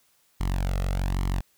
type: tone with flanger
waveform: sawtooth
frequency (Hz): 46.25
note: F#1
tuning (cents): 0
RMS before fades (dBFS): -26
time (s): 0.4-1.41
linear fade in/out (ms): 10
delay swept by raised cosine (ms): 0.96 to 1.55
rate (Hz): 1.2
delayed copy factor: +0.7
effects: white hiss -65 dBFS RMS until 1.57 s